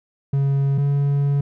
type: tone pair in turn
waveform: triangle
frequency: 138.59 / 141.58 Hz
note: C#3 / C#3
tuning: 0 / +37 cents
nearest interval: unison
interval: 37 cents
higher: second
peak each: -14 dBFS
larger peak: neither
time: 0.33-0.78 / 0.78-1.41 s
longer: second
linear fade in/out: 5 ms
effects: none